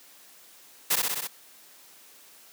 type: noise with echo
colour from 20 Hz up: white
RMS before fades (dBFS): -23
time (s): 0.9-0.96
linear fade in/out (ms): 10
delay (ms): 63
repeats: 5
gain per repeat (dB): -2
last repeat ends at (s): 1.275
effects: white hiss -53 dBFS RMS until 2.52 s + high-pass 200 Hz 12 dB/octave